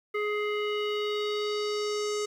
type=tone with low-pass filter sweep; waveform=square; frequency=418.7 Hz; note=G#4; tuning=14 cents sharp; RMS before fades=-30 dBFS; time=0.14-2.26 s; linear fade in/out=10 ms; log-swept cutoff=2000 to 6900 Hz; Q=2.8; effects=10-bit